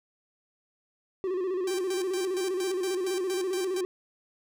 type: tone with vibrato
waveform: triangle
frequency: 370 Hz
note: F#4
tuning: in tune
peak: -25 dBFS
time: 1.24-3.85 s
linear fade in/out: 0 ms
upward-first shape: square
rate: 15 Hz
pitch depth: 64 cents each way
type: tone with tremolo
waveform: 5% pulse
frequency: 784 Hz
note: G5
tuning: in tune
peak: -24 dBFS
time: 1.67-3.81 s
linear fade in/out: 5 ms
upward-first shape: square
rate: 4.3 Hz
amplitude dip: 80%
effects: none